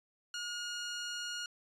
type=tone; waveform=15% pulse; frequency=1433 Hz; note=F6; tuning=44 cents sharp; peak=-31 dBFS; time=0.34-1.46 s; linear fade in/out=2 ms; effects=resampled to 24000 Hz